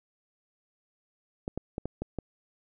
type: clicks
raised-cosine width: 2 ms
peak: -19 dBFS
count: 6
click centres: 1.479 / 1.576 / 1.781 / 1.856 / 2.02 / 2.187 s
effects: none